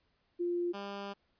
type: tone pair in turn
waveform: sine / 10% pulse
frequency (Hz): 349.2 / 199.86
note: F4 / G3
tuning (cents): 0 / +34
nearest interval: minor seventh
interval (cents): 966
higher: first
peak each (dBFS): -30 / -31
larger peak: first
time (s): 0.39-0.73 / 0.73-1.14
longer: second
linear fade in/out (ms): 20
effects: pink hiss -75 dBFS RMS until 1.39 s + resampled to 11025 Hz